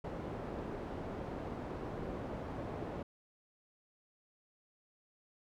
white low-pass noise, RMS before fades -42 dBFS, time 0.04-3.03 s, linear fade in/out 5 ms, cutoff 550 Hz, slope 12 dB/octave, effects none

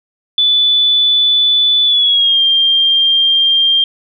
sine tone with pitch glide, 3480 to 3191 Hz, A7 to G7, -20 to +30 cents, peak -8 dBFS, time 0.38-3.84 s, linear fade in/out 2 ms, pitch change -150 cents, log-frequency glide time 1.84-2.41 s, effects none

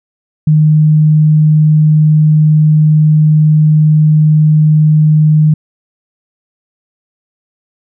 sine tone, 153.7 Hz, D#3, 21 cents flat, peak -4 dBFS, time 0.47-5.54 s, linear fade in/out 5 ms, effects none

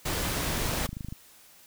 pink noise, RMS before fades -30 dBFS, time 0.05-0.87 s, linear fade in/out 10 ms
click train, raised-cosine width 5 ms, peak -24 dBFS, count 15, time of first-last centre 0.58-1.125 s, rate 25.7 Hz
effects white hiss -55 dBFS RMS until 1.66 s

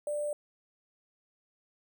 sine tone with sample-and-hold, 590 Hz, D5, 8 cents sharp, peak -30 dBFS, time 0.07-0.33 s, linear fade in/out 2 ms, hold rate 8820 Hz, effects none

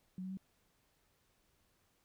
sine tone with pitch steps, 184.7 / 187.71 / 190.77 Hz, F#3 / F#3 / G3, -3 / +25 / -47 cents, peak -40 dBFS, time 0.18-0.372 s, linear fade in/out 2 ms, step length 64 ms, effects pink hiss -75 dBFS RMS until 2.04 s

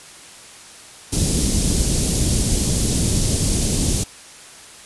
pink band-stop noise, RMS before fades -18 dBFS, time 1.12-4.04 s, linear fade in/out 10 ms, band 300 to 5900 Hz, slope 12 dB/octave, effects white hiss -41 dBFS RMS until 4.85 s + resampled to 24000 Hz

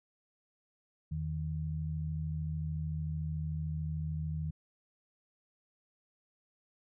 sine tone pair together, 82.41 / 155.88 Hz, E2 / D#3, 0 / +4 cents, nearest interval major seventh, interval 1104 cents, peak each -37 / -35 dBFS, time 1.11-4.51 s, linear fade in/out 10 ms, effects none

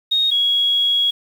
sine tone pair in turn, 3729 / 3322 Hz, A#7 / G#7, 0 / 0 cents, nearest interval major second, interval 200 cents, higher first, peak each -14 dBFS, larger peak neither, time 0.11-0.31 / 0.31-1.11 s, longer second, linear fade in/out 10 ms, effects 7-bit

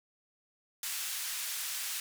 white band-pass noise, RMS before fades -37 dBFS, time 0.83-2 s, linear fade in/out 2 ms, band 1500 to 14000 Hz, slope 12 dB/octave, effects none

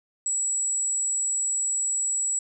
sine tone, 7780 Hz, B8, 27 cents flat, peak -23 dBFS, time 0.26-2.39 s, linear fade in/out 2 ms, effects none

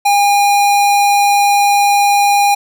square tone, 811 Hz, G#5, 41 cents flat, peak -9 dBFS, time 0.05-2.55 s, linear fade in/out 10 ms, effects none

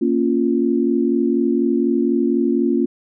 sine chord, Bb minor, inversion none, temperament equal, 233.1 / 277.2 / 349.2 Hz, Bb3 / Db4 / F4, 0 / 0 / 0 cents, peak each -19 dBFS, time 0.01-2.86 s, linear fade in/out 10 ms, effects none

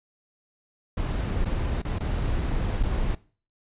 brown noise with dropouts, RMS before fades -26 dBFS, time 0.97-3.15 s, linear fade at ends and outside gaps 5 ms, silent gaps 1.447-1.455 / 1.819-1.849 / 1.986-2.004 / 2.829-2.833 s, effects noise-tail reverb RT60 0.4 s tail -20 dB re dry + resampled to 8000 Hz

